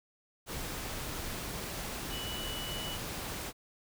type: tone in noise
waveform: sine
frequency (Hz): 2954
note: F#7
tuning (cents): -3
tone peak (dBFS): -40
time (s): 2.09-2.99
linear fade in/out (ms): 50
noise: pink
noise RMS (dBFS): -39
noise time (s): 0.46-3.53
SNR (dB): -4
effects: none